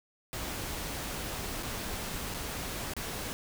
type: noise with dropouts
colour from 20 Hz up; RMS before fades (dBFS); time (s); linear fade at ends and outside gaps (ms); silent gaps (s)
pink; -37; 0.33-3.33; 0; 1.627-1.631 / 2.34-2.345 / 2.936-2.966
effects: none